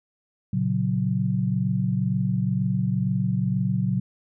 sine chord, F# major, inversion first, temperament equal, 116.54 / 138.59 / 185 Hz, A#2 / C#3 / F#3, 0 / 0 / 0 cents, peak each -26 / -26 / -24 dBFS, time 0.53-4 s, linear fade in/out 5 ms, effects none

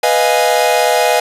45% pulse chord, F half-diminished seventh, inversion second, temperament equal, 493.9 / 622.3 / 698.5 / 830.6 Hz, Cb5 / Eb5 / F5 / Ab5, 0 / 0 / 0 / 0 cents, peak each -16 dBFS, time 0.03-1.2 s, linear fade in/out 5 ms, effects resampled to 32000 Hz + 7-bit

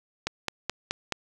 click train, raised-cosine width 0.2 ms, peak -10 dBFS, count 5, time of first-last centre 0.27-1.123 s, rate 4.69 Hz, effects none

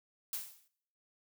blue noise with exponential decay, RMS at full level -35 dBFS, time 0.33-0.68 s, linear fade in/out 2 ms, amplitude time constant 76 ms, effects noise-tail reverb RT60 0.7 s tail -22 dB re dry

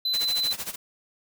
triangle tone, 4028 Hz, B7, 33 cents sharp, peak -22 dBFS, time 0.05-0.53 s, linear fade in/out 5 ms
white noise with tremolo, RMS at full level -31 dBFS, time 0.13-0.76 s, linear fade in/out 10 ms, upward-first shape sine, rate 13 Hz, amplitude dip 85%
effects none

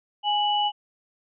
sine tone pair together, 829.5 / 2956 Hz, G#5 / F#7, -2 / -2 cents, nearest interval octave + minor seventh, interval 2200 cents, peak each -22 / -25 dBFS, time 0.23-0.72 s, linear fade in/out 50 ms, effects none

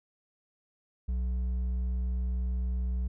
sine tone with hard clipping, 61.74 Hz, B1, in tune, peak -29 dBFS, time 1.08-3.08 s, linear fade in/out 10 ms, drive 4 dB, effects none

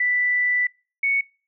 sine tone pair in turn, 1978 / 2220 Hz, B6 / C#7, +2 / +2 cents, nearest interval major second, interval 200 cents, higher second, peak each -18 dBFS, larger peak neither, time 0-0.67 / 1.03-1.21 s, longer first, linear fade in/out 5 ms, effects noise-tail reverb RT60 0.4 s tail -26 dB re dry

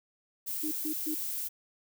violet noise, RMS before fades -35 dBFS, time 0.46-1.49 s, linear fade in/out 20 ms
sine tone bursts, 308.9 Hz, D#4, 12 cents flat, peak -32 dBFS, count 3, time 0.63-1.148 s, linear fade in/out 10 ms, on 86 ms, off 130 ms
effects none

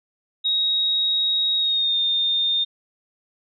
sine tone with pitch glide, 3784 to 3640 Hz, A#7 to A#7, +25 to -42 cents, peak -18 dBFS, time 0.44-2.65 s, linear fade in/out 20 ms, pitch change -67 cents, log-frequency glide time 1.56-1.97 s, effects none

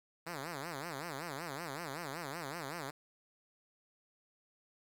5% pulse tone with vibrato, 153.3 Hz, D#3, 25 cents flat, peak -29 dBFS, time 0.26-2.91 s, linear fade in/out 10 ms, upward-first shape sine, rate 5.3 Hz, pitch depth 240 cents each way, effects 11-bit

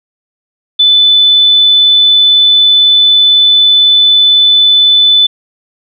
sine tone, 3502 Hz, A7, 9 cents flat, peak -3 dBFS, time 0.79-5.27 s, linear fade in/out 10 ms, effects none

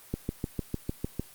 click train, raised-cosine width 3 ms, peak -16 dBFS, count 8, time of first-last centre 0.14-1.196 s, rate 6.63 Hz, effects white hiss -52 dBFS RMS until 1.34 s + Opus 24 kbps

